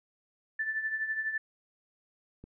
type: tone with tremolo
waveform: sine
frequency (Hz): 1760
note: A6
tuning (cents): 0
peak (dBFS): -27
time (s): 0.59-1.38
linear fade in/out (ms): 5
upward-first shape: triangle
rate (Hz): 12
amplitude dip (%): 70
type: click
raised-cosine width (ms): 3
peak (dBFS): -34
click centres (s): 2.44
effects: none